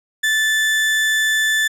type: tone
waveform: 35% pulse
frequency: 1753 Hz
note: A6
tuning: 7 cents flat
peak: -13 dBFS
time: 0.23-1.68 s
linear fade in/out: 10 ms
effects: low-pass 11000 Hz 12 dB/octave